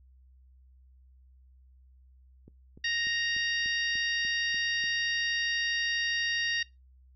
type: click train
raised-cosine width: 3 ms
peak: -37 dBFS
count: 9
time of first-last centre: 2.48-4.84 s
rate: 3.39 Hz
type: harmonic tone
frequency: 932.3 Hz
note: A#5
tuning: in tune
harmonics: 2 / 3 / 4 / 5 / 6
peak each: -30 / -34 / -36 / -38 / -40 dBFS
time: 2.84-6.63 s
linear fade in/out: 5 ms
effects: noise-tail reverb RT60 0.2 s tail -21 dB re dry + added 64 Hz sine -55 dBFS peak until 7.15 s